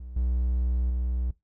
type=tone with level steps; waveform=triangle; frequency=61.6 Hz; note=B1; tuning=4 cents flat; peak=-35 / -21 / -23 dBFS; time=0-1.31 s; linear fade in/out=5 ms; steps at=0.16 / 0.9 s; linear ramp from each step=5 ms; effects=noise-tail reverb RT60 0.2 s tail -21 dB re dry